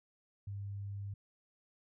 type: tone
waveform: sine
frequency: 100 Hz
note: G2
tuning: 35 cents sharp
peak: -39 dBFS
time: 0.47-1.14 s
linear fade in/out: 5 ms
effects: none